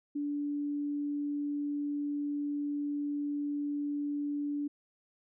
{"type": "tone", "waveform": "sine", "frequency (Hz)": 290, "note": "D4", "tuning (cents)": -22, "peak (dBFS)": -31, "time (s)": [0.15, 4.68], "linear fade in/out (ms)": 10, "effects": []}